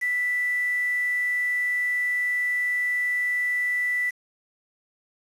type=tone with quantisation; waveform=sine; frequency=1975.5 Hz; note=B6; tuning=in tune; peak=-22 dBFS; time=0.01-4.11 s; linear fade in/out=20 ms; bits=7; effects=resampled to 32000 Hz